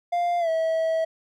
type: tone with pitch glide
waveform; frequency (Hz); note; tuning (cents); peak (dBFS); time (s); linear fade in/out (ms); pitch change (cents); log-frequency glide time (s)
triangle; 698.5 to 648; F5 to E5; 0 to -30; -19; 0.12-1.05; 10; -130; 0.39-0.49
effects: none